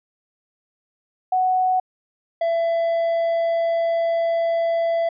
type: tone pair in turn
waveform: sine / triangle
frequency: 742 / 668.8 Hz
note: F#5 / E5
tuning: +5 / +25 cents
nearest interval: major second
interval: 180 cents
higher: first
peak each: -16 dBFS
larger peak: neither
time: 1.32-1.8 / 2.41-5.09 s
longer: second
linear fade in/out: 5 ms
effects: resampled to 11025 Hz